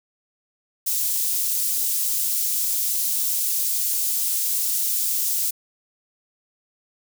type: high-pass noise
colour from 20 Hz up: white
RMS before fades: -23 dBFS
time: 0.86-5.51 s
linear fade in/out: 10 ms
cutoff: 6500 Hz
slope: 12 dB/octave
effects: none